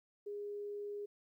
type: tone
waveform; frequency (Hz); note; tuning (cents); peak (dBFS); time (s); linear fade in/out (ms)
sine; 410.6; G#4; -20; -40; 0.26-1.06; 10
effects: 13-bit